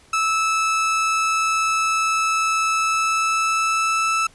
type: tone with pitch glide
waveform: 30% pulse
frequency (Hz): 1309 to 1317.3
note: E6 to E6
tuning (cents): -13 to -2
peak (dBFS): -15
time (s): 0.13-4.27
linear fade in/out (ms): 5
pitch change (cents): +11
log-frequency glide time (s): 2.69-4.15
effects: pink hiss -52 dBFS RMS until 4.34 s + resampled to 24000 Hz